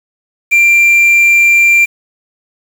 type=tone with quantisation; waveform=triangle; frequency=2371 Hz; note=D7; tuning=16 cents sharp; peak=-3 dBFS; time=0.51-1.86 s; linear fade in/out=20 ms; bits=5; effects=none